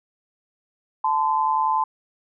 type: tone pair together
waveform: sine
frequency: 875.3 / 1026 Hz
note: A5 / C6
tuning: -9 / -34 cents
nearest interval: minor third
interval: 275 cents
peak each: -21 dBFS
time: 1.04-1.84 s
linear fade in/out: 5 ms
effects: none